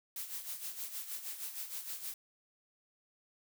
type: noise with tremolo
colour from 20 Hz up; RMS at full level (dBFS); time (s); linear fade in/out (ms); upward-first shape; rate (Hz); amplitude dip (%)
blue; -40; 0.16-2.14; 2; sine; 6.4; 65
effects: none